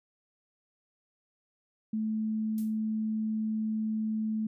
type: tone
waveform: sine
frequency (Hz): 217.9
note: A3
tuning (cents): -17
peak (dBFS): -28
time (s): 1.93-4.47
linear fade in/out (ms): 5
type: noise with exponential decay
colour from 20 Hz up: violet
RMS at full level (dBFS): -42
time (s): 2.58-2.79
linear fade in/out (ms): 0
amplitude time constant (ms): 44
effects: resampled to 32000 Hz